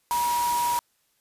sine tone in noise, 960 Hz, B5, 49 cents flat, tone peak -22 dBFS, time 0.11-0.79 s, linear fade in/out 0 ms, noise white, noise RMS -32 dBFS, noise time 0.11-0.79 s, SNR +7 dB, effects white hiss -69 dBFS RMS until 1.2 s + resampled to 32000 Hz

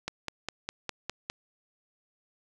click train, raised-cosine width 0.2 ms, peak -15 dBFS, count 7, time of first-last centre 0.08-1.3 s, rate 4.92 Hz, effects none

